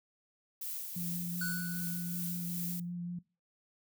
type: noise with tremolo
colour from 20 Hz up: violet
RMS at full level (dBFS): -39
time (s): 0.61-2.8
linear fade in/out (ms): 5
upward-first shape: sine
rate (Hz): 2.6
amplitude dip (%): 35
type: tone with vibrato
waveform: sine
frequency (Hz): 174.61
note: F3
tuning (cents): 0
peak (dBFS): -36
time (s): 0.96-3.19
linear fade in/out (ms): 5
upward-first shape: sine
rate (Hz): 5.2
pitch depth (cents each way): 14
type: tone with exponential decay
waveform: square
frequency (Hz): 1480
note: F#6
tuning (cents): 0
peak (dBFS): -35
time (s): 1.41-2.47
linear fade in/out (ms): 5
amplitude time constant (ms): 230
effects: noise-tail reverb RT60 0.3 s tail -22 dB re dry